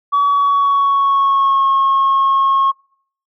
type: tone with pitch glide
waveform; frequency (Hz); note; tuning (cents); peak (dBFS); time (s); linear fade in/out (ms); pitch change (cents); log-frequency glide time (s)
sine; 1136 to 1086.6; C#6 to C#6; +42 to -35; -9; 0.12-2.72; 20; -77; 0.25-1.67
effects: noise-tail reverb RT60 0.6 s tail -26 dB re dry + tanh soft clip ceiling -8 dBFS